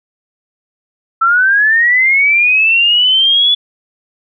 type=linear sweep; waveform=sine; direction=up; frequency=1318.5 to 3445 Hz; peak=-7 dBFS; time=1.21-3.55 s; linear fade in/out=10 ms; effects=none